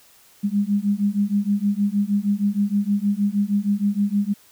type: beating tone pair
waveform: sine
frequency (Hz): 200 / 206.4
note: G3 / G#3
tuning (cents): +35 / -10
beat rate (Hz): 6.4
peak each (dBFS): -21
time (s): 0.43-4.34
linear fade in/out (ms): 20
effects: white hiss -53 dBFS RMS until 4.51 s